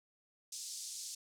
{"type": "band-pass noise", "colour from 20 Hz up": "pink", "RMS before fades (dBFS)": -45, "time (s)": [0.52, 1.15], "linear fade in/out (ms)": 5, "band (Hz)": [4900, 9000], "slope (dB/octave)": 24, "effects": []}